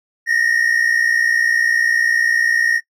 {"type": "tone pair together", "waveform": "triangle", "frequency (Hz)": [1825, 1885], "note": ["A#6", "A#6"], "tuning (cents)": [-37, 19], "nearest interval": "minor second", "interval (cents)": 56, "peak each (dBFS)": -15, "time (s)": [0.26, 2.81], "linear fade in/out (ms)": 50, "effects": ["noise-tail reverb RT60 0.1 s tail -20 dB re dry"]}